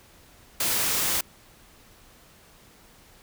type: noise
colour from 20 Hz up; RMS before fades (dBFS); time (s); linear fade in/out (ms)
white; -25; 0.6-1.21; 5
effects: pink hiss -54 dBFS RMS until 3.22 s